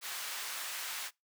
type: high-pass noise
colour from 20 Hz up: pink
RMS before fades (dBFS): -40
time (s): 0.01-1.11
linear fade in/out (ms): 50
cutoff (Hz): 1300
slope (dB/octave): 12
effects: noise-tail reverb RT60 0.2 s tail -24 dB re dry